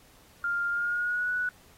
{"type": "tone with pitch glide", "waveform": "sine", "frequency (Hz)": [1400, 1476.4], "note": ["F6", "F#6"], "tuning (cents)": [4, -4], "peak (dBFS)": -26, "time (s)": [0.44, 1.49], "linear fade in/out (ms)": 2, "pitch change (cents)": 92, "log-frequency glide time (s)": [0.7, 1.32], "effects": ["pink hiss -58 dBFS RMS until 1.77 s", "AAC 48 kbps"]}